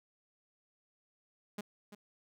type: tone with echo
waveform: sawtooth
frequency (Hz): 206.4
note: G#3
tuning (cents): -10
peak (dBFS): -34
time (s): 1.58-1.61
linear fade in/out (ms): 5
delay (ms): 340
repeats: 1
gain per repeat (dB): -11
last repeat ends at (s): 1.95
effects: none